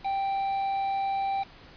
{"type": "tone with quantisation", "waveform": "triangle", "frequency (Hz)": 784, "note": "G5", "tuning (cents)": 0, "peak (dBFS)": -24, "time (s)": [0.04, 1.44], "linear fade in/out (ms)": 20, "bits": 6, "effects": ["pink hiss -51 dBFS RMS until 1.76 s", "resampled to 11025 Hz"]}